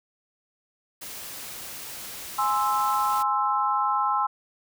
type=noise; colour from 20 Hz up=white; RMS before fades=-38 dBFS; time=1.01-3.23 s; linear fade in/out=10 ms
type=chord; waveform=sine; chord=Ab augmented; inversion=none; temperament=equal; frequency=830.6 / 1046.5 / 1318.5 Hz; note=Ab5 / C6 / E6; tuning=0 / 0 / 0 cents; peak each=-26 / -25 / -26 dBFS; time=2.38-4.27 s; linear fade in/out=10 ms
effects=none